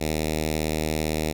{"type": "tone with notch filter", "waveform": "5% pulse", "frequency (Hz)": 77.78, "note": "D#2", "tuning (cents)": 0, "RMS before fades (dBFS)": -26, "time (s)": [0, 1.33], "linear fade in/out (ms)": 20, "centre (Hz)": 1100, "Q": 0.78, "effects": []}